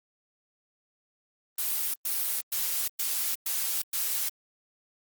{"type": "noise bursts", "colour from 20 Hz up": "blue", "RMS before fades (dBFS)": -29, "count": 6, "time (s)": [1.58, 4.29], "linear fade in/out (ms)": 5, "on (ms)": 360, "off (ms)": 110, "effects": ["Opus 32 kbps"]}